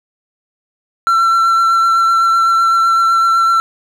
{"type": "tone with vibrato", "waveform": "triangle", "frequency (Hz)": 1350, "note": "E6", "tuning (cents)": 41, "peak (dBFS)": -7, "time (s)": [1.07, 3.6], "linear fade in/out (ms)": 0, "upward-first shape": "sine", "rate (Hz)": 7.9, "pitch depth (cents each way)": 14, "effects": []}